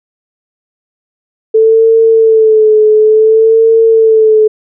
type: tone with vibrato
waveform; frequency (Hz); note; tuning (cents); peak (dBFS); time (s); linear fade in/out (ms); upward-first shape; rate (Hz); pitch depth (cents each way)
sine; 440; A4; 0; -3; 1.54-4.48; 10; sine; 0.57; 44
effects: none